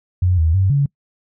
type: tone with pitch steps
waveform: sine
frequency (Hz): 90.6 / 80.3 / 95.6 / 141.1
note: F#2 / E2 / G2 / C#3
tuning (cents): -36 / -45 / -43 / +31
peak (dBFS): -12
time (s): 0.22-0.86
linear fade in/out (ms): 5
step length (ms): 160
effects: noise-tail reverb RT60 0.1 s tail -25 dB re dry